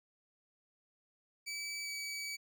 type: tone with pitch glide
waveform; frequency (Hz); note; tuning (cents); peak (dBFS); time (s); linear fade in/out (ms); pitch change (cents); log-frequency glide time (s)
20% pulse; 2300 to 2283; D7 to D7; -37 to -50; -34; 1.46-2.37; 20; -13; 1.83-1.89
effects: none